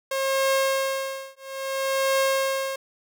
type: tone with tremolo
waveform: sawtooth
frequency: 538 Hz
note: C5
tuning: 48 cents sharp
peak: -15 dBFS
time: 0.11-2.76 s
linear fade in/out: 5 ms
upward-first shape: triangle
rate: 0.6 Hz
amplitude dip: 100%
effects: none